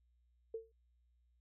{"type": "tone with exponential decay", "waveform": "sine", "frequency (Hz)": 449.9, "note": "A4", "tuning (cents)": 39, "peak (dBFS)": -36, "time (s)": [0.54, 0.72], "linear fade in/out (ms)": 5, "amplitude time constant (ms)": 37, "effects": ["added 60 Hz sine -70 dBFS peak until 1.4 s"]}